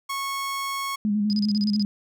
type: tone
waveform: sawtooth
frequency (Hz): 1100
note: C#6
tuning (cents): -14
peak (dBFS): -23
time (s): 0.09-0.96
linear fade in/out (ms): 10
type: tone with vibrato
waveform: sine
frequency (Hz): 208.1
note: G#3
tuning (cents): +4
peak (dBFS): -20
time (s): 1.05-1.85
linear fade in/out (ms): 0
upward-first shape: square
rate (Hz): 10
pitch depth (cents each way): 34
type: tone bursts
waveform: sine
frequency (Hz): 4978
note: D#8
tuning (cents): 0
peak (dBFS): -28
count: 9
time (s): 1.3-1.825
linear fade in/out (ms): 0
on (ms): 29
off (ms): 33
effects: none